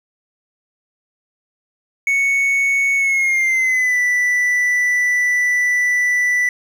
triangle tone with pitch glide, 2217 to 1975.1 Hz, C#7 to B6, 0 to 0 cents, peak -12 dBFS, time 2.07-6.49 s, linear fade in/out 2 ms, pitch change -200 cents, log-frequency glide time 2.96-4 s, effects 8-bit

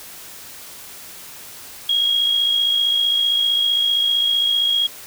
sine tone with amplitude modulation, 3287 Hz, G#7, 19 cents flat, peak -13 dBFS, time 1.89-4.87 s, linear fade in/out 5 ms, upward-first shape sine, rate 55.4 Hz, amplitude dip 45%, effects white hiss -38 dBFS RMS until 5.06 s

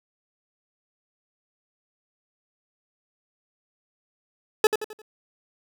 40% pulse tone with echo, 430 Hz, A4, 40 cents flat, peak -12 dBFS, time 4.64-4.67 s, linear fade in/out 2 ms, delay 87 ms, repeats 4, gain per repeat -8 dB, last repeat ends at 5.018 s, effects none

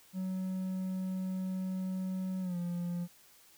triangle tone with pitch glide, 187 to 174.48 Hz, F#3 to F3, +19 to -1 cents, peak -31 dBFS, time 0.13-3.08 s, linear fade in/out 50 ms, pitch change -120 cents, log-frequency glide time 2.41-2.57 s, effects white hiss -61 dBFS RMS until 3.57 s

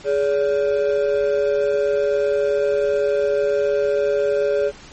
triangle ring-modulated tone, 493.9 Hz, B4, in tune, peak -11 dBFS, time 0.04-4.72 s, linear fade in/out 50 ms, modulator 76.6 Hz, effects pink hiss -42 dBFS RMS until 4.92 s + MP3 32 kbps

